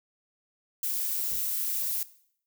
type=noise; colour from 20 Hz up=violet; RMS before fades=-30 dBFS; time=0.83-2.03 s; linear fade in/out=2 ms
type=noise with exponential decay; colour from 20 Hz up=brown; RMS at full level=-39 dBFS; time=1.31-1.58 s; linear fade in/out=5 ms; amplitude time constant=58 ms
effects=noise-tail reverb RT60 0.6 s tail -17 dB re dry + high-pass 80 Hz 12 dB/octave